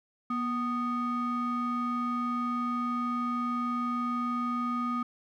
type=ring-modulated tone; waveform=triangle; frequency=498.3 Hz; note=B4; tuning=15 cents sharp; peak=-23 dBFS; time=0.3-5.03 s; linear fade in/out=5 ms; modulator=740 Hz; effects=none